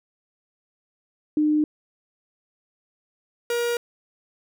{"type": "tone pair in turn", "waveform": ["sine", "45% pulse"], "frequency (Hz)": [302.8, 475.3], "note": ["D#4", "A#4"], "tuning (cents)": [-47, 34], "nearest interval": "minor sixth", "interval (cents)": 781, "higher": "second", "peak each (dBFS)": [-17, -22], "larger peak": "first", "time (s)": [[1.37, 1.64], [3.5, 3.77]], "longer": "neither", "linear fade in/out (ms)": 2, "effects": []}